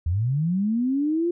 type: linear sweep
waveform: sine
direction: up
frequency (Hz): 76.8 to 352.8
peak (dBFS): -20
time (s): 0.06-1.31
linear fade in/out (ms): 5
effects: none